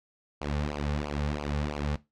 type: tone with flanger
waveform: sawtooth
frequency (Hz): 73.42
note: D2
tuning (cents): 0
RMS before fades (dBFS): -31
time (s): 0.41-1.96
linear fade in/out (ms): 5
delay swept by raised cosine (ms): 0.53 to 3.13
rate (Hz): 3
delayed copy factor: -0.85
effects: noise-tail reverb RT60 0.2 s tail -17 dB re dry + low-pass 5000 Hz 12 dB/octave